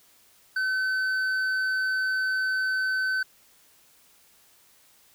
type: tone with hard clipping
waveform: sine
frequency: 1524 Hz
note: G6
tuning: 49 cents flat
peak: -25 dBFS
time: 0.56-3.23 s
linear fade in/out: 5 ms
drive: 5 dB
effects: white hiss -59 dBFS RMS until 5.14 s